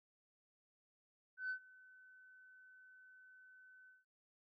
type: tone with ADSR envelope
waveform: sine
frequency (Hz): 1514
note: F#6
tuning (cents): +39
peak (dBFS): -36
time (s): 1.37-4.05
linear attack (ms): 130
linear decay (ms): 87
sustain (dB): -24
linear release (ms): 170
effects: tanh soft clip ceiling -35 dBFS